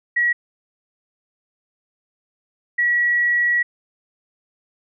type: tone pair in turn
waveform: sine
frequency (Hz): 1918 / 1925.9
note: A#6 / B6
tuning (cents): +49 / -44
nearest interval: unison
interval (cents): 7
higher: second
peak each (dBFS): -15 / -15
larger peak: neither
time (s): 0.16-0.33 / 2.78-3.63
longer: second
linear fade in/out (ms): 10
effects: none